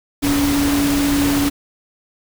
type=tone in noise; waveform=sine; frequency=284.5 Hz; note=C#4; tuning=45 cents sharp; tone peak=-15 dBFS; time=0.22-1.5 s; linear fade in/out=20 ms; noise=pink; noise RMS=-22 dBFS; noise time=0.22-1.5 s; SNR=+4 dB; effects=none